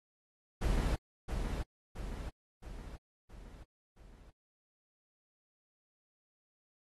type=noise with echo; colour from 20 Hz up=brown; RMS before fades=-31 dBFS; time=0.61-0.96 s; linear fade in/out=10 ms; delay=670 ms; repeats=5; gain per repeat=-5 dB; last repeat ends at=4.31 s; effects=AAC 32 kbps